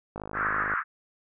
click train, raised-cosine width 1 ms, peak -22 dBFS, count 31, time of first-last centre 0.16-0.737 s, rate 52 Hz
pink band-pass noise, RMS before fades -28 dBFS, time 0.33-0.84 s, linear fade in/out 50 ms, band 1200 to 1700 Hz, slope 48 dB/octave
effects none

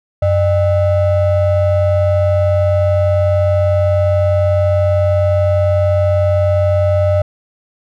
triangle ring-modulated tone, 349.2 Hz, F4, in tune, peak -5 dBFS, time 0.22-7.22 s, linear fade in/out 5 ms, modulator 256 Hz, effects none

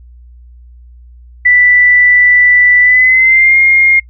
sine tone with pitch glide, 1975.5 to 2130 Hz, B6 to C7, 0 to +30 cents, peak -4 dBFS, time 1.45-4 s, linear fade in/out 10 ms, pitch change +130 cents, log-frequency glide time 2.81-3.57 s, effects noise-tail reverb RT60 0.1 s tail -25 dB re dry + added 60 Hz sine -34 dBFS peak until 4.09 s

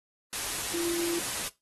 sine tone in noise, 341.3 Hz, F4, 40 cents flat, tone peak -30 dBFS, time 0.74-1.19 s, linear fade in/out 0 ms, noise white, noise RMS -33 dBFS, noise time 0.33-1.48 s, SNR 0 dB, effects noise-tail reverb RT60 0.2 s tail -17 dB re dry + AAC 32 kbps

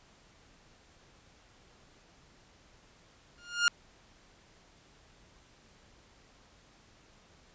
sawtooth tone with exponential growth, 1414 Hz, F6, 21 cents sharp, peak -16 dBFS, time 3.38-3.68 s, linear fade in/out 0 ms, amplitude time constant 64 ms, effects pink hiss -61 dBFS RMS until 7.54 s + resampled to 16000 Hz

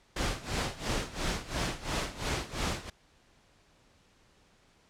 pink noise with tremolo, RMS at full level -30 dBFS, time 0.16-2.9 s, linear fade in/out 5 ms, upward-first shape sine, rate 2.9 Hz, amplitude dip 85%, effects pink hiss -64 dBFS RMS until 4.89 s + low-pass 7000 Hz 12 dB/octave

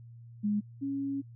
sine tone pair in turn, 207.7 / 276.7 Hz, G#3 / C#4, 0 / -3 cents, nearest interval perfect fourth, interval 497 cents, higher second, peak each -26 / -30 dBFS, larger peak first, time 0.43-0.61 / 0.81-1.22 s, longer second, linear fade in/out 20 ms, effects noise-tail reverb RT60 0.1 s tail -25 dB re dry + added 117 Hz sine -47 dBFS peak until 1.35 s

